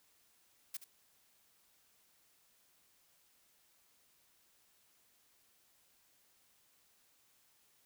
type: noise with echo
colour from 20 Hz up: blue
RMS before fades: -41 dBFS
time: 0.74-0.77 s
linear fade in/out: 5 ms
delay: 73 ms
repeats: 1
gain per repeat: -12 dB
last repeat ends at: 0.843 s
effects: white hiss -71 dBFS RMS until 7.85 s